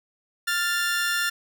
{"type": "tone pair together", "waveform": "sawtooth", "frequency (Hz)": [1396.9, 1768.2], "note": ["F6", "A6"], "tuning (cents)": [0, 8], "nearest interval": "major third", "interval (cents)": 408, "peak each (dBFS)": -22, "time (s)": [0.47, 1.3], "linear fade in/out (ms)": 10, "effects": []}